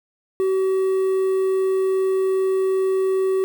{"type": "tone with quantisation", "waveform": "triangle", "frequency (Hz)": 380.5, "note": "F#4", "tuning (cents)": 48, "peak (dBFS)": -15, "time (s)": [0.4, 3.44], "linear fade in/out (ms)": 0, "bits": 7, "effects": []}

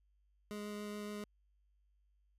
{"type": "tone with vibrato", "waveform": "25% pulse", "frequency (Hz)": 208, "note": "G#3", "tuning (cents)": 3, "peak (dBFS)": -38, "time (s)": [0.51, 1.24], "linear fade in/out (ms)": 0, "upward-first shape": "triangle", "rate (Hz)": 7.1, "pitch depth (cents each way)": 9, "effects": ["added 50 Hz sine -70 dBFS peak until 2.38 s", "resampled to 32000 Hz"]}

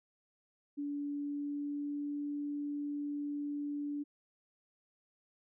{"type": "tone with pitch glide", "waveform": "sine", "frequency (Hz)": [287.9, 290.2], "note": ["D4", "D4"], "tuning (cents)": [-34, -21], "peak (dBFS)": -35, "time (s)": [0.77, 4.04], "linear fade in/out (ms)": 20, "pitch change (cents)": 13, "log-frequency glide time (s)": [1.16, 2.23], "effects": []}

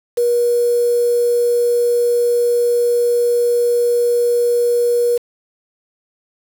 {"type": "tone with quantisation", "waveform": "sine", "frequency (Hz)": 480, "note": "B4", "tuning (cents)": -49, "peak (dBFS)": -12, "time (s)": [0.17, 5.18], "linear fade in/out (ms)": 10, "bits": 5, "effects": []}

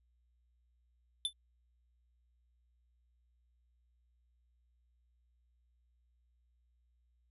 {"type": "tone with exponential decay", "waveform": "square", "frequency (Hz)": 3520, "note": "A7", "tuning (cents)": 0, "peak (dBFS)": -28, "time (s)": [1.25, 1.33], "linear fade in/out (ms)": 1, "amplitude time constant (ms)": 17, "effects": ["added 60 Hz sine -70 dBFS peak until 7.3 s", "resampled to 32000 Hz"]}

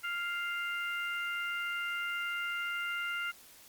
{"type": "harmonic tone", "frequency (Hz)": 698.5, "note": "F5", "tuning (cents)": 0, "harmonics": [2, 3, 4], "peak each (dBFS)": [-35, -39, -41], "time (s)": [0.03, 3.32], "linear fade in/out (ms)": 20, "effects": ["white hiss -56 dBFS RMS until 3.68 s", "Opus 48 kbps"]}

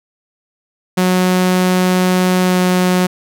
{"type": "tone with pitch glide", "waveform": "sawtooth", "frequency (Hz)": [183.2, 182.04], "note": ["F#3", "F#3"], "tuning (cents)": [-17, -28], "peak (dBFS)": -7, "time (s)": [0.97, 3.07], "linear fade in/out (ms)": 10, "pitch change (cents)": -11, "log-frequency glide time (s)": [2.44, 2.57], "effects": []}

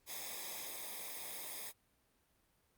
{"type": "noise with comb filter", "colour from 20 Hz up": "white", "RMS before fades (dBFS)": -45, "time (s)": [0.06, 1.73], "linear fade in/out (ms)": 50, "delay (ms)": 0.69, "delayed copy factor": -0.8, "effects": ["pink hiss -75 dBFS RMS until 2.77 s", "Opus 48 kbps"]}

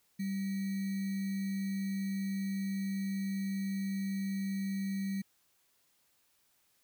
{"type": "tone with sample-and-hold", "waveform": "sine", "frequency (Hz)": 194.8, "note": "G3", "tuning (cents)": -11, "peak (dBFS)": -32, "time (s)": [0.19, 5.22], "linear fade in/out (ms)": 10, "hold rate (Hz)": 2100, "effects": ["white hiss -72 dBFS RMS until 6.83 s"]}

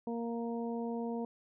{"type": "harmonic tone", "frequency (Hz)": 233.1, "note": "A#3", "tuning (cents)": 0, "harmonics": [1, 2, 3, 4], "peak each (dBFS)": [-36, -39, -45, -47], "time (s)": [0.07, 1.25], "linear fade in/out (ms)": 2, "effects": []}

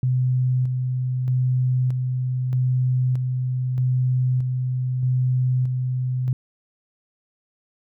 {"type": "tone with tremolo", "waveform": "sine", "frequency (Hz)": 127.3, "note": "C3", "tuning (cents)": -47, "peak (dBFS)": -17, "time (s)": [0.03, 6.33], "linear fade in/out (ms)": 2, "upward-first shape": "square", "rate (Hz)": 0.8, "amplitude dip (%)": 35, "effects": []}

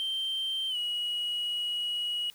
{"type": "tone with pitch glide", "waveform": "sine", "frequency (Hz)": [3136, 2909], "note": ["G7", "F#7"], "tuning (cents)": [0, -30], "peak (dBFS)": -27, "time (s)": [0, 2.3], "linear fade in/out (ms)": 0, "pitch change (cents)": -130, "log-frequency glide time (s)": [0.69, 0.77], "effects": ["tanh soft clip ceiling -27 dBFS", "white hiss -57 dBFS RMS until 2.34 s"]}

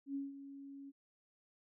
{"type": "tone with ADSR envelope", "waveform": "sine", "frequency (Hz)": 277.2, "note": "C#4", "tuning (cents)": 0, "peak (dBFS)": -36, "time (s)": [0.06, 0.92], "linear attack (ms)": 91, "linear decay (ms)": 170, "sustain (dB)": -12, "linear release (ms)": 33, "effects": []}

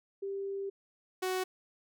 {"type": "tone pair in turn", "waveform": ["sine", "sawtooth"], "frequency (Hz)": [393.8, 371.7], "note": ["G4", "F#4"], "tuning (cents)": [8, 8], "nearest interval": "minor second", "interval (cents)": 100, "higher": "first", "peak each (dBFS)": [-34, -27], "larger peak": "second", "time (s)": [[0.22, 0.7], [1.22, 1.44]], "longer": "first", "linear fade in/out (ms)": 10, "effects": []}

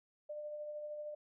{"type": "tone with tremolo", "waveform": "sine", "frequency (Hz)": 598, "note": "D5", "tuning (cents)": 31, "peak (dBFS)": -40, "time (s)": [0.29, 1.15], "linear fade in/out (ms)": 10, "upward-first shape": "sine", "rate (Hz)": 13, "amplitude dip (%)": 30, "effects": []}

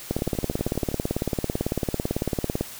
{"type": "two click trains", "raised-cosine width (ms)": 2, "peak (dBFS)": [-21, -10], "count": [10, 46], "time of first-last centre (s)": [[0.19, 0.916], [0.11, 2.61]], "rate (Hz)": [12.4, 18], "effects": ["white hiss -40 dBFS RMS until 2.79 s"]}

